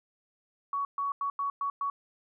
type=tone bursts at uneven times; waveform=sine; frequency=1122 Hz; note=C#6; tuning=21 cents sharp; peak=-28 dBFS; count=6; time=0.73-0.85 / 0.98-1.12 / 1.21-1.3 / 1.39-1.5 / 1.61-1.7 / 1.81-1.9 s; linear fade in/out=2 ms; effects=none